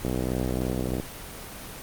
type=click train; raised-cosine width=2 ms; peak=-14 dBFS; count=61; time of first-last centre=0.05-0.999 s; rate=63.2 Hz; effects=pink hiss -39 dBFS RMS until 1.82 s + Opus 24 kbps